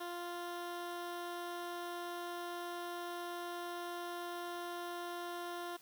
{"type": "tone with notch filter", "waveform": "15% pulse", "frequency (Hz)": 348.8, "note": "F4", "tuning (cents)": -2, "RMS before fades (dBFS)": -43, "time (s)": [0, 5.77], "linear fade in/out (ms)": 10, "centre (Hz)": 7300, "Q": 1.4, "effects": ["white hiss -62 dBFS RMS until 5.81 s", "high-pass 60 Hz 12 dB/octave"]}